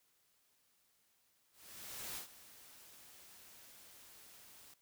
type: noise with ADSR envelope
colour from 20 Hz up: white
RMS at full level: -44 dBFS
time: 1.52-4.74 s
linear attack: 640 ms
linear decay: 110 ms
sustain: -15 dB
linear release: 4 ms
effects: white hiss -75 dBFS RMS until 4.81 s